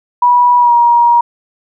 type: tone with pitch glide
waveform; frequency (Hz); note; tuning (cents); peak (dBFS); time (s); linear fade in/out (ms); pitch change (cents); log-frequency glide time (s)
sine; 975 to 949.4; B5 to A#5; -23 to +31; -5; 0.22-1.21; 5; -46; 0.58-0.73
effects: none